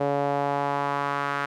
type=tone with band-pass filter sweep; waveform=sawtooth; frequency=141.8 Hz; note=C#3; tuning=40 cents sharp; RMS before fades=-26 dBFS; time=0-1.46 s; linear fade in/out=10 ms; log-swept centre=580 to 1400 Hz; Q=2.2; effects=none